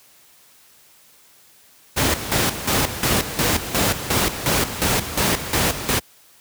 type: noise with tremolo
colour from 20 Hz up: pink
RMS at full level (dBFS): -18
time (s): 1.96-6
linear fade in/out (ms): 20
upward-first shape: square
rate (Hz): 2.8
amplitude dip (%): 70
effects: white hiss -52 dBFS RMS until 6.4 s + high-pass 60 Hz 12 dB/octave